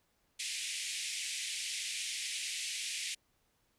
pink band-pass noise, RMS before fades -39 dBFS, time 0.39-3.15 s, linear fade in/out 10 ms, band 2100 to 10000 Hz, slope 48 dB/octave, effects pink hiss -75 dBFS RMS until 3.78 s

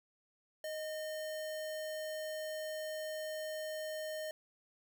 sine tone with sample-and-hold, 622.3 Hz, D#5, in tune, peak -38 dBFS, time 0.64-4.31 s, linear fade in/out 2 ms, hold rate 2450 Hz, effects none

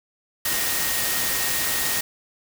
sine tone in noise, 1864.7 Hz, A#6, in tune, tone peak -32 dBFS, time 0.45-2.01 s, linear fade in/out 5 ms, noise white, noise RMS -24 dBFS, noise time 0.45-2.01 s, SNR -11 dB, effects none

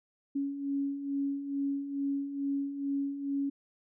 sine beating tone pair, 277.2 / 279.5 Hz, C#4 / C#4, 0 / +14 cents, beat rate 2.3 Hz, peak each -38 / -31 dBFS, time 0.35-3.5 s, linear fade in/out 10 ms, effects none

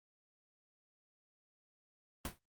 pink noise with exponential decay, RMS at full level -36 dBFS, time 2.25-2.39 s, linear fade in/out 2 ms, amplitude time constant 29 ms, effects noise-tail reverb RT60 0.1 s tail -19 dB re dry + Opus 32 kbps

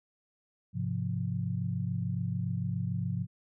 sine chord, F minor, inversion first, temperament equal, 103.83 / 130.81 / 174.61 Hz, Ab2 / C3 / F3, 0 / 0 / 0 cents, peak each -34 dBFS, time 0.73-3.27 s, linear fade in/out 50 ms, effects none

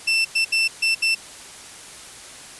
30% pulse tone bursts at uneven times, 2675 Hz, E7, 25 cents sharp, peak -14 dBFS, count 5, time 0.07-0.25 / 0.35-0.45 / 0.52-0.68 / 0.82-0.95 / 1.02-1.15 s, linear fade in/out 10 ms, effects white hiss -40 dBFS RMS until 2.59 s + resampled to 24000 Hz

